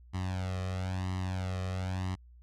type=tone with flanger; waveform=sawtooth; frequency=92.8 Hz; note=F#2; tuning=6 cents sharp; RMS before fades=-34 dBFS; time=0.13-2.16 s; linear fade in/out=20 ms; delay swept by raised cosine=1 to 1.62 ms; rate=1 Hz; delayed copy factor=+0.9; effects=added 60 Hz sine -52 dBFS peak until 2.42 s + low-pass 7000 Hz 12 dB/octave